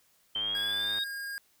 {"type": "linear sweep", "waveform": "sine", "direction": "up", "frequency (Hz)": [3109, 3770], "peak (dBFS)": -29, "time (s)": [0.35, 1.04], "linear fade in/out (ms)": 5}
{"type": "click train", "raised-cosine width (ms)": 0.5, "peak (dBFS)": -30, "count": 66, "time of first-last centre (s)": [0.36, 0.985], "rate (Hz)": 104}
{"type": "tone", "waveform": "square", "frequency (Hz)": 1623, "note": "G#6", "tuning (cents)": -40, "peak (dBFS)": -36, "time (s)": [0.55, 1.38], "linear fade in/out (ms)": 0}
{"effects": ["white hiss -67 dBFS RMS until 1.6 s"]}